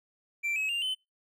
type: tone with pitch steps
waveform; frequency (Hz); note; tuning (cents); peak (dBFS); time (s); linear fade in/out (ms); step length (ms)
triangle; 2349 / 2562 / 2793 / 3046; D7 / E7 / F7 / F#7; 0 / -50 / -1 / +50; -27; 0.43-0.95; 20; 130
effects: noise-tail reverb RT60 0.2 s tail -23 dB re dry